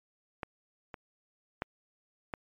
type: clicks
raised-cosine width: 0.5 ms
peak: -20 / -26 / -17 / -20 dBFS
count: 4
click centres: 0.432 / 0.942 / 1.621 / 2.338 s
effects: MP3 64 kbps